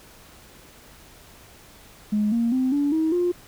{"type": "tone with pitch steps", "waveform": "sine", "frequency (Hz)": [210, 233, 258.5, 286.9, 318.3, 353.2], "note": ["G#3", "A#3", "C4", "D4", "D#4", "F4"], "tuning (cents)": [19, -1, -21, -40, 39, 20], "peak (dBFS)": -18, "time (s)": [2.12, 3.32], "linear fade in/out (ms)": 10, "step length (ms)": 200, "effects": ["tanh soft clip ceiling -14 dBFS", "pink hiss -49 dBFS RMS until 3.47 s"]}